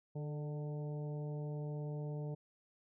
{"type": "harmonic tone with a mistuned harmonic", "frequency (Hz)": 149.3, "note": "D3", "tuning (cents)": 29, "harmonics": [1, 2, 3, 4, 5, 6], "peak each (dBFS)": [-39, -52, -48, -52, -59, -61], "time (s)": [0.15, 2.35], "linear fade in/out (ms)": 10, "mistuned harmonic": 3, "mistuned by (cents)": -31, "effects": []}